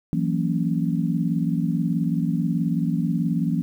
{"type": "chord", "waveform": "sine", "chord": "F# dominant seventh", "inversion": "third", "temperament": "just", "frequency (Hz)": [166.5, 185, 231.2, 277.5], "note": ["E3", "F#3", "A#3", "C#4"], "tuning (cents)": [18, 0, -14, 2], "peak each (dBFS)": [-23, -27, -26, -28], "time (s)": [0.13, 3.62], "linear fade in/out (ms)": 0, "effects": ["9-bit"]}